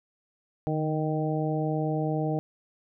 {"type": "harmonic tone with a mistuned harmonic", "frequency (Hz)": 155.56, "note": "D#3", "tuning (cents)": 0, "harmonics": [1, 2, 3, 4, 5], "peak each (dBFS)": [-28, -31, -33, -34, -35], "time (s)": [0.67, 2.39], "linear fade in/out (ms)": 0, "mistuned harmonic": 1, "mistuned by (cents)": -31, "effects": []}